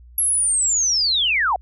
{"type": "linear sweep", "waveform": "sine", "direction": "down", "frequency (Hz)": [11370, 677], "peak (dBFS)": -16, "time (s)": [0.18, 1.56], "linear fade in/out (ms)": 2, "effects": ["added 60 Hz sine -42 dBFS peak until 1.61 s"]}